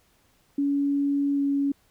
sine tone with pitch glide, 282.4 to 280.3 Hz, C#4 to C#4, +32 to +19 cents, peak -21 dBFS, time 0.58-1.72 s, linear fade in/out 5 ms, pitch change -13 cents, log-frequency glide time 1.35-1.4 s, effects pink hiss -64 dBFS RMS until 1.9 s

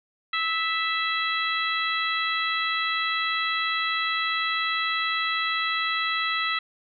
harmonic tone with a mistuned harmonic, 659.3 Hz, E5, in tune, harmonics 2 / 3 / 4 / 5 / 6, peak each -28 / -28 / -32 / -32 / -32 dBFS, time 0.33-6.59 s, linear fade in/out 5 ms, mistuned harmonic 2, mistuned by -19 cents, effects none

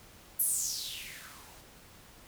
violet noise with band-pass filter sweep, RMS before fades -36 dBFS, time 0.39-1.62 s, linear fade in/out 10 ms, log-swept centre 12000 to 580 Hz, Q 5, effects pink hiss -55 dBFS RMS until 2.27 s

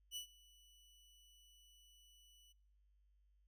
sawtooth tone with ADSR envelope, 2960 Hz, F#7, in tune, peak -39 dBFS, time 0.11-2.53 s, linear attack 53 ms, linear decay 100 ms, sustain -24 dB, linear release 16 ms, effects noise-tail reverb RT60 0.7 s tail -26 dB re dry + added 50 Hz sine -70 dBFS peak until 3.47 s

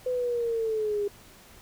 sine linear sweep, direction down, 507 to 403.9 Hz, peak -25 dBFS, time 0.06-1.08 s, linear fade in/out 5 ms, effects pink hiss -52 dBFS RMS until 1.61 s

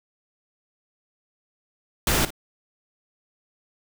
pink noise with echo, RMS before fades -21 dBFS, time 2.07-2.25 s, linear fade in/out 2 ms, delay 55 ms, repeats 1, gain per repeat -15 dB, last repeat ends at 2.305 s, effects none

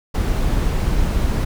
brown noise, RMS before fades -18 dBFS, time 0.14-1.45 s, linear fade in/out 10 ms, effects none

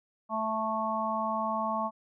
harmonic tone, 220 Hz, A3, in tune, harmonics 1 / 3 / 4 / 5, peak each -36 / -34 / -33 / -32 dBFS, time 0.29-1.91 s, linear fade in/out 50 ms, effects none

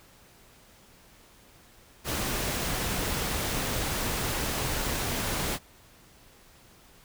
pink noise, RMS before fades -30 dBFS, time 2.04-5.59 s, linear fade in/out 50 ms, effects pink hiss -56 dBFS RMS until 7.04 s

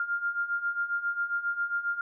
sine beating tone pair, 1396.9 / 1404.3 Hz, F6 / F6, 0 / +9 cents, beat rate 7.4 Hz, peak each -33 / -29 dBFS, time 0-2.01 s, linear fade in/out 2 ms, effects none

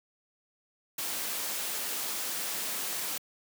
white noise, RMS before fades -34 dBFS, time 0.98-3.18 s, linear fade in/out 5 ms, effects high-pass 200 Hz 12 dB/octave

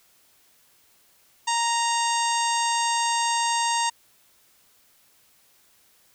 harmonic tone with a mistuned harmonic, 932.3 Hz, A#5, in tune, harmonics 1 / 2 / 3 / 4 / 5 / 6 / 7 / 8 / 9, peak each -23 / -32 / -32 / -34 / -34 / -37 / -32 / -35 / -34 dBFS, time 1.47-3.9 s, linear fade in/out 10 ms, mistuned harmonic 4, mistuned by -29 cents, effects white hiss -60 dBFS RMS until 6.14 s

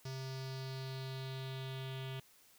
square tone with low-pass filter sweep, 132.3 Hz, C3, 20 cents sharp, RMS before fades -43 dBFS, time 0.05-2.2 s, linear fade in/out 5 ms, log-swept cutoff 5300 to 3200 Hz, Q 4.1, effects white hiss -65 dBFS RMS until 2.58 s

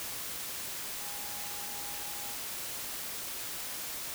sine tone in noise, 819 Hz, G#5, 24 cents flat, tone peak -49 dBFS, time 1.01-2.35 s, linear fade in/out 0 ms, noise white, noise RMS -39 dBFS, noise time 0-4.14 s, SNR -13 dB, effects none

